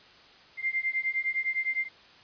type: beating tone pair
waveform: sine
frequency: 2093 / 2102.8 Hz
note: C7 / C7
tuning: 0 / +8 cents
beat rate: 9.8 Hz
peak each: -30 dBFS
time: 0.57-1.89 s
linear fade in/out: 50 ms
effects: white hiss -54 dBFS RMS until 2.23 s + resampled to 11025 Hz